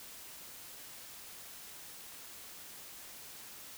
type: silence
effects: white hiss -50 dBFS RMS until 3.77 s